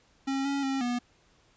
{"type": "tone with pitch steps", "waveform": "square", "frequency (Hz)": [271, 278.7, 269.6, 243.2], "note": ["C#4", "C#4", "C#4", "B3"], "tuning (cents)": [-39, 9, -48, -26], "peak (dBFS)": -28, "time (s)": [0.27, 0.99], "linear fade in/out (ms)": 10, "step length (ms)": 180, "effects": ["pink hiss -64 dBFS RMS until 1.56 s", "resampled to 16000 Hz"]}